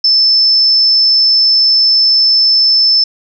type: tone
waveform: sine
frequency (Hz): 5274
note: E8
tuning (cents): 0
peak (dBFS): -6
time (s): 0.04-3.04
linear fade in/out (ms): 5
effects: none